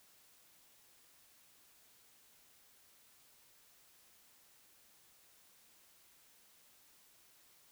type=silence; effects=white hiss -66 dBFS RMS until 7.71 s